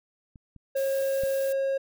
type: clicks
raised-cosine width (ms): 5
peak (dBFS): -36 / -36 / -27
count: 3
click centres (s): 0.358 / 0.563 / 1.236
type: tone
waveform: triangle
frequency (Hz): 542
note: C#5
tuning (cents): -39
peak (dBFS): -22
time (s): 0.75-1.78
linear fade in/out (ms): 10
type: noise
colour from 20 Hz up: blue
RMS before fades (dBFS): -41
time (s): 0.76-1.53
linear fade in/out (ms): 10
effects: none